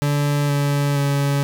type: tone with pitch steps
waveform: 40% pulse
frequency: 144.9 / 143.07 / 141.26 Hz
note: D3 / D3 / C#3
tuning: -23 / -45 / +33 cents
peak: -16 dBFS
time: 0.02-1.43 s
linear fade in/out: 0 ms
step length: 470 ms
effects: none